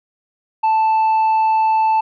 sine tone with tanh clipping, 880 Hz, A5, in tune, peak -13 dBFS, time 0.63-2.01 s, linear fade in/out 10 ms, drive 3 dB, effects none

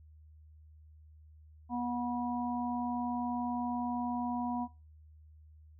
harmonic tone, 243 Hz, B3, 28 cents flat, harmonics 1 / 3 / 4, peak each -34 / -38 / -39 dBFS, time 1.69-4.68 s, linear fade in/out 50 ms, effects noise-tail reverb RT60 0.3 s tail -20 dB re dry + added 77 Hz sine -54 dBFS peak until 5.79 s

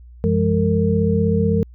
sine tone cluster, 93.9 / 169.7 / 205.7 / 456.4 Hz, F#2 / F3 / G#3 / A#4, +26 / -49 / -16 / -37 cents, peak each -20 dBFS, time 0.24-1.63 s, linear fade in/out 0 ms, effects added 60 Hz sine -39 dBFS peak until 1.74 s

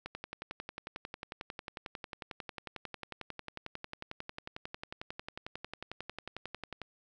click train, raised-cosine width 0.3 ms, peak -24 dBFS, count 76, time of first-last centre 0.06-6.817 s, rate 11.1 Hz, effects none

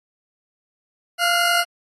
20% pulse tone pair together, 691.8 / 1434 Hz, F5 / F6, -17 / +45 cents, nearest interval octave + minor second, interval 1262 cents, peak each -14 / -15 dBFS, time 1.18-1.65 s, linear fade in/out 50 ms, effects AAC 32 kbps

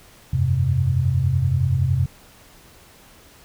sine chord, F suspended second, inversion none, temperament equal, 87.31 / 98 / 130.81 Hz, F2 / G2 / C3, 0 / 0 / 0 cents, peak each -22 / -23 / -19 dBFS, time 0.33-2.06 s, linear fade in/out 5 ms, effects pink hiss -49 dBFS RMS until 3.44 s

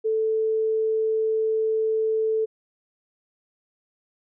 sine tone, 440 Hz, A4, in tune, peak -20 dBFS, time 0.04-2.46 s, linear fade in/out 20 ms, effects none

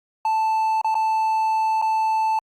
triangle tone with dropouts, 880 Hz, A5, in tune, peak -16 dBFS, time 0.25-2.39 s, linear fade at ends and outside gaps 2 ms, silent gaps 0.814-0.845 / 0.944-0.952 / 1.816-1.823 s, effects Opus 48 kbps

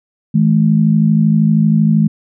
sine tone pair together, 161.4 / 214.2 Hz, E3 / A3, -36 / -46 cents, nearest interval perfect fourth, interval 490 cents, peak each -11 dBFS, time 0.34-2.08 s, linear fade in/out 10 ms, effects none

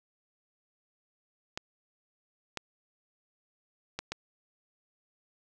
clicks, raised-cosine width 0.2 ms, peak -17 dBFS, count 4, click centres 1.575 / 2.573 / 3.99 / 4.12 s, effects none

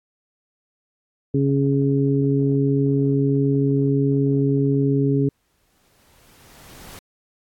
harmonic tone, 138.59 Hz, C#3, in tune, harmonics 1 / 2 / 3, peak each -19 / -20 / -23 dBFS, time 1.34-5.29 s, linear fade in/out 5 ms
pink noise with exponential growth, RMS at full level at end -39 dBFS, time 4.87-6.99 s, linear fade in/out 1 ms, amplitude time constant 460 ms
effects AAC 64 kbps

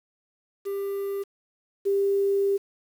triangle / sine tone pair in turn, 396.8 / 396.8 Hz, G4 / G4, +21 / +21 cents, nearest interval unison, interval 0 cents, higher neither, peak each -25 / -20 dBFS, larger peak second, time 0.65-1.24 / 1.85-2.58 s, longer second, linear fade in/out 20 ms, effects 8-bit

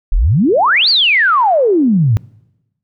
sine exponential two-way sweep, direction up then down, 30.45 to 4783 to 99.5 Hz, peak -8 dBFS, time 0.12-2.17 s, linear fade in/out 0 ms, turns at 0.89 s, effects noise-tail reverb RT60 1.0 s tail -25 dB re dry

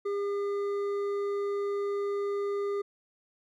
sine tone with hard clipping, 403.5 Hz, G#4, 50 cents flat, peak -30 dBFS, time 0.05-2.82 s, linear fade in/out 10 ms, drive 7 dB, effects none

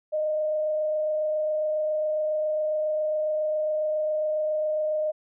sine tone with frequency modulation, 615 Hz, D#5, 20 cents flat, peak -23 dBFS, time 0.12-5.12 s, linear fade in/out 20 ms, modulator 27.3 Hz, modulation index 0.27, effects none

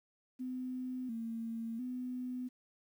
sine tone with pitch steps, 254.5 / 227.9 / 251.1 Hz, C4 / A#3 / B3, -48 / -39 / +29 cents, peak -37 dBFS, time 0.39-2.49 s, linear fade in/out 20 ms, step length 700 ms, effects 11-bit

